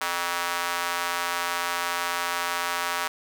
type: tone with high-pass filter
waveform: square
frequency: 87 Hz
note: F2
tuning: 6 cents flat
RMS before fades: -28 dBFS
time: 0.01-3.08 s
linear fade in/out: 5 ms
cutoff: 1100 Hz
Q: 1.4
effects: none